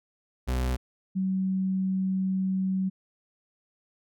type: tone pair in turn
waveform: 40% pulse / sine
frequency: 63 / 189.22 Hz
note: B1 / F#3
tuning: +35 / +39 cents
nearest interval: octave + perfect fifth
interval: 1904 cents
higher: second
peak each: -24 dBFS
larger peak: neither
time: 0.47-0.77 / 1.15-2.9 s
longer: second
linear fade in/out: 20 ms
effects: none